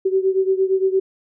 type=beating tone pair; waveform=sine; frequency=379.1 / 387.8 Hz; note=F#4 / G4; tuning=+42 / -19 cents; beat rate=8.7 Hz; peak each=-17 / -20 dBFS; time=0.05-1 s; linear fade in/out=10 ms; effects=none